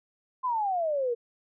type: exponential sweep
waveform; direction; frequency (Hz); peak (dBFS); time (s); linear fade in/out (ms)
sine; down; 1046.5 to 459.8; -25; 0.43-1.15; 20
effects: none